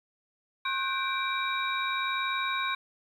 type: tone cluster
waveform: sine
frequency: 1074 / 1492 / 1573 / 2341 / 3801 Hz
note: C6 / F#6 / G6 / D7 / A#7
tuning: +45 / +14 / +6 / -6 / +33 cents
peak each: -31 / -38 / -37 / -33 / -35 dBFS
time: 0.65-2.75 s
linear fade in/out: 5 ms
effects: 10-bit